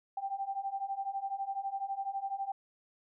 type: beating tone pair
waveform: sine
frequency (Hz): 778 / 790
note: G5 / G5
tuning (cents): -13 / +13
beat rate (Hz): 12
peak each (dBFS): -38 / -36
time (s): 0.17-2.52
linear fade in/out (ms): 5
effects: none